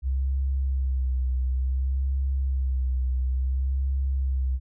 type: tone with vibrato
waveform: sine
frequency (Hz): 65.41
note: C2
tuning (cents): 0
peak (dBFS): -22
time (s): 0.02-4.6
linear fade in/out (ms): 50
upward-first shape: sine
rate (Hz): 0.57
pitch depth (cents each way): 47
effects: none